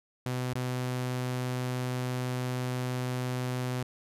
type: tone with dropouts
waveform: sawtooth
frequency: 126.1 Hz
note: B2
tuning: 36 cents sharp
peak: -26 dBFS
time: 0.26-3.83 s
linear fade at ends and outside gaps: 2 ms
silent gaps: 0.534-0.554 s
effects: resampled to 32000 Hz